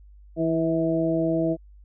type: harmonic tone with a mistuned harmonic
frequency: 163.9 Hz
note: E3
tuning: 10 cents flat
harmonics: 1 / 2 / 3 / 4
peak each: -28 / -23 / -31 / -26 dBFS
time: 0.36-1.57 s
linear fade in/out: 50 ms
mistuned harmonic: 4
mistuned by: -20 cents
effects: added 50 Hz sine -46 dBFS peak until 1.84 s